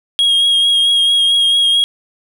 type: tone with vibrato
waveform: triangle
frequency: 3272 Hz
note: G#7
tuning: 26 cents flat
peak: -8 dBFS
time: 0.19-1.84 s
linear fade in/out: 0 ms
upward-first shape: sine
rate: 4.5 Hz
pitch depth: 20 cents each way
effects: none